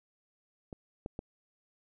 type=clicks; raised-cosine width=2 ms; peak=-29 / -24 / -24 dBFS; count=3; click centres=0.728 / 1.061 / 1.191 s; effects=none

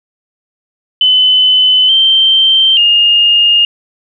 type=tone with pitch steps; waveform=sine; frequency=3025 / 3131 / 2835 Hz; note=F#7 / G7 / F7; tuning=+38 / -3 / +25 cents; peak=-5 dBFS; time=1.01-3.65 s; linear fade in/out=2 ms; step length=880 ms; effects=none

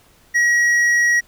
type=tone with hard clipping; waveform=triangle; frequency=1907 Hz; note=A#6; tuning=39 cents sharp; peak=-14 dBFS; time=0.34-1.21 s; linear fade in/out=20 ms; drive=9 dB; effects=pink hiss -53 dBFS RMS until 1.27 s

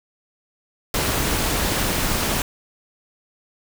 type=noise with amplitude modulation; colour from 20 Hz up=pink; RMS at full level=-20 dBFS; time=0.94-2.42 s; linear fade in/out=2 ms; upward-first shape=sine; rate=226 Hz; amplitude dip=40%; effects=none

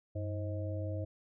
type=harmonic tone with a mistuned harmonic; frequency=105.7 Hz; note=G#2; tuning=31 cents sharp; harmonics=1 / 3 / 5 / 6; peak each=-35 / -44 / -44 / -45 dBFS; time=0.15-1.05 s; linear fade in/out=10 ms; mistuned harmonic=1; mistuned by=-150 cents; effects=none

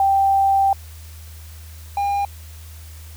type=tone pair in turn; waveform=sine / triangle; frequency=784 / 805.1 Hz; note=G5 / G5; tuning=0 / +46 cents; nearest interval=unison; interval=46 cents; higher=second; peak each=-13 / -16 dBFS; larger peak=first; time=0-0.73 / 1.97-2.25 s; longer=first; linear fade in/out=2 ms; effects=added 79 Hz sine -36 dBFS peak until 3.16 s + white hiss -46 dBFS RMS until 3.16 s

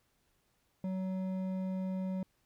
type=tone with hard clipping; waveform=sine; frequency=187.7 Hz; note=F#3; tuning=25 cents sharp; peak=-35 dBFS; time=0.84-2.23 s; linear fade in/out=2 ms; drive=8 dB; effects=pink hiss -75 dBFS RMS until 2.45 s

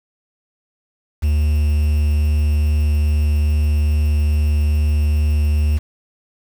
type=tone with quantisation; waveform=triangle; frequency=74.8 Hz; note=D2; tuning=32 cents sharp; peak=-11 dBFS; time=1.22-5.79 s; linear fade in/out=20 ms; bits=6; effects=none

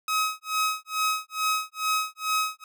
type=tone with tremolo; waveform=sawtooth; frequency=1272 Hz; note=D#6; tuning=38 cents sharp; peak=-18 dBFS; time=0.08-2.64 s; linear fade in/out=2 ms; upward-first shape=sine; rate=2.3 Hz; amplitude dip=100%; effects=none

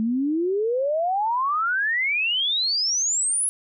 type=exponential sweep; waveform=sine; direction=up; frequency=215 to 10700 Hz; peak=-20 dBFS; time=0-3.49 s; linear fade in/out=0 ms; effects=none

